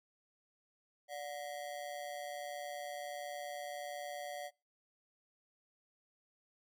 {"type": "ring-modulated tone", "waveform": "square", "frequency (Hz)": 655, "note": "E5", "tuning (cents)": -11, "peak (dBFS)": -39, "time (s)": [1.08, 4.51], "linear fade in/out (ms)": 50, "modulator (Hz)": 70.7, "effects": ["noise-tail reverb RT60 0.3 s tail -25 dB re dry"]}